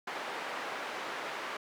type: band-pass noise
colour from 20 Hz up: white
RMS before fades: -39 dBFS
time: 0.07-1.57 s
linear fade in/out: 5 ms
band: 380 to 1700 Hz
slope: 12 dB/octave
effects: none